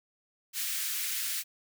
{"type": "high-pass noise", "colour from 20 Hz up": "white", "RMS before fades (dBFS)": -33, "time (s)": [0.53, 1.44], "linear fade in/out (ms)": 50, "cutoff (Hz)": 1600, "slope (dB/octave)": 24, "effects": []}